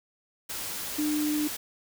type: tone in noise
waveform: sine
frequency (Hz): 300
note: D4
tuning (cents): +37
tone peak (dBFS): -25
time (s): 0.98-1.48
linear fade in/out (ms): 10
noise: white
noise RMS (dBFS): -35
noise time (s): 0.49-1.57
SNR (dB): +7
effects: none